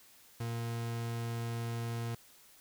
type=tone; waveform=40% pulse; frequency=116.54 Hz; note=A#2; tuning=in tune; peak=-34 dBFS; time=0.4-2.15 s; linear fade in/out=5 ms; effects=white hiss -60 dBFS RMS until 2.6 s